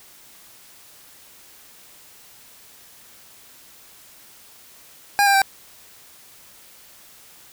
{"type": "tone with pitch steps", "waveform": "25% pulse", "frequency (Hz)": [811, 795, 781], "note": ["G#5", "G5", "G5"], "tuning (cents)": [-41, 24, -7], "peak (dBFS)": -10, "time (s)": [5.19, 5.418], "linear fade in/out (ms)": 0, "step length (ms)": 76, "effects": ["white hiss -48 dBFS RMS until 7.52 s"]}